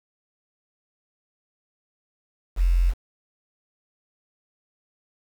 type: tone with quantisation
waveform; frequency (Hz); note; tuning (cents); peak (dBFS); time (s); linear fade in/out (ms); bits
sine; 43.65; F1; 0; -16; 2.56-2.94; 50; 7
effects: none